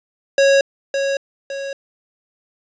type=tone with echo; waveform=square; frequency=551 Hz; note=C#5; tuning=11 cents flat; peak=-11 dBFS; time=0.38-0.61 s; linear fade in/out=2 ms; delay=560 ms; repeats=2; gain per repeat=-7 dB; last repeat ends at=1.73 s; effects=resampled to 16000 Hz + 8-bit